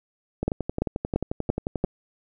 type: two click trains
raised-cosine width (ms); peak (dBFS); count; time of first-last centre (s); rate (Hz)
2; -13 / -9; 17 / 5; 0.43-1.846 / 0.48-1.841; 11.3 / 2.94
effects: none